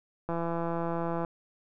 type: click train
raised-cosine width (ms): 1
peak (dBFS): -19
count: 162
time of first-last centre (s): 0.29-1.248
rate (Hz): 168
effects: none